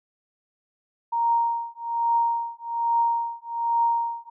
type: tone with tremolo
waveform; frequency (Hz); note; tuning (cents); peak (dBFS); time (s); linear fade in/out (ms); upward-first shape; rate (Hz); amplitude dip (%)
sine; 932.3; A#5; 0; -17; 1.12-4.3; 10; triangle; 1.2; 100
effects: none